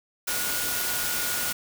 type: tone in noise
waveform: sine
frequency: 1446 Hz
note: F#6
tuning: 40 cents flat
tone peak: -35 dBFS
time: 0.27-1.53 s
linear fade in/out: 10 ms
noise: white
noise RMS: -28 dBFS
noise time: 0.27-1.53 s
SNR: -10 dB
effects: none